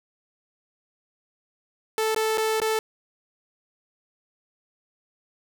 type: tone with dropouts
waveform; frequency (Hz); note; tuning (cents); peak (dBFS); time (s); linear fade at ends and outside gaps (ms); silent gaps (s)
sawtooth; 439.1; A4; -4; -18; 1.98-2.79; 1; 2.147-2.162 / 2.375-2.38 / 2.601-2.617
effects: none